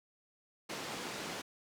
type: band-pass noise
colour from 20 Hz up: pink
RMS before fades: -42 dBFS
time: 0.69-1.42 s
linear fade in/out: 10 ms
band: 230 to 6900 Hz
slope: 12 dB/octave
effects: none